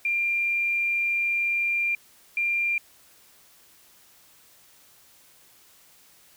sine tone pair in turn, 2387 / 2387 Hz, D7 / D7, +28 / +28 cents, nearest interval unison, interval 0 cents, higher neither, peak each -22 dBFS, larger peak neither, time 0.05-1.95 / 2.37-2.78 s, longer first, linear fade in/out 2 ms, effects white hiss -56 dBFS RMS until 6.36 s

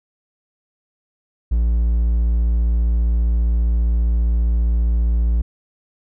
triangle tone, 57.5 Hz, A#1, 23 cents flat, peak -12 dBFS, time 1.51-5.42 s, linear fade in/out 10 ms, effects none

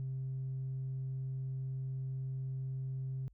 triangle tone with tanh clipping, 132 Hz, C3, 16 cents sharp, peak -36 dBFS, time 0-3.28 s, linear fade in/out 0 ms, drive 5 dB, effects added 50 Hz sine -61 dBFS peak until 3.33 s

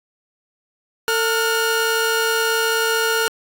sawtooth tone pair together, 450 / 1428.7 Hz, A4 / F6, +39 / +39 cents, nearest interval octave + minor sixth, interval 2000 cents, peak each -16 dBFS, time 1.08-3.28 s, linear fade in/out 0 ms, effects AAC 64 kbps

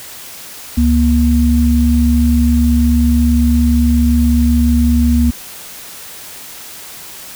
sine tone pair together, 71.01 / 238.5 Hz, C#2 / A#3, +42 / +40 cents, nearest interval octave + major sixth, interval 2098 cents, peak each -11 dBFS, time 0.77-5.31 s, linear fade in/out 10 ms, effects white hiss -32 dBFS RMS until 7.35 s

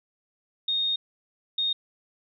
sine tone pair in turn, 3700 / 3700 Hz, A#7 / A#7, -14 / -14 cents, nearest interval unison, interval 0 cents, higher neither, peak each -23 dBFS, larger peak neither, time 0.68-0.96 / 1.58-1.73 s, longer first, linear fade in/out 5 ms, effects none

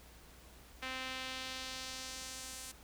sawtooth tone with band-pass filter sweep, 259.9 Hz, C4, 11 cents flat, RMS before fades -44 dBFS, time 0.82-2.72 s, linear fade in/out 10 ms, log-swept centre 2400 to 8900 Hz, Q 1.2, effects added 60 Hz sine -59 dBFS peak until 2.83 s + pink hiss -59 dBFS RMS until 2.83 s

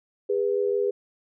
sine tone pair together, 405.5 / 491.4 Hz, G#4 / B4, -41 / -9 cents, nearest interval minor third, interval 332 cents, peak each -23 / -26 dBFS, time 0.29-0.91 s, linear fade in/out 10 ms, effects none

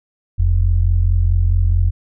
sine tone pair together, 42.61 / 87.31 Hz, F1 / F2, -42 / 0 cents, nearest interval octave, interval 1242 cents, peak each -14 dBFS, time 0.38-1.91 s, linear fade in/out 20 ms, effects none

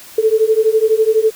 sine beating tone pair, 433.6 / 445.6 Hz, A4 / A4, -25 / +22 cents, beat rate 12 Hz, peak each -13 dBFS, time 0.18-1.31 s, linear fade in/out 5 ms, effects white hiss -38 dBFS RMS until 1.35 s

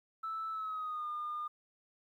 sine tone with pitch glide, 1315 to 1212.8 Hz, E6 to D#6, -5 to -45 cents, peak -35 dBFS, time 0.23-1.48 s, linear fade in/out 10 ms, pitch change -140 cents, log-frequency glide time 0.51-1.07 s, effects tanh soft clip ceiling -32 dBFS + 12-bit

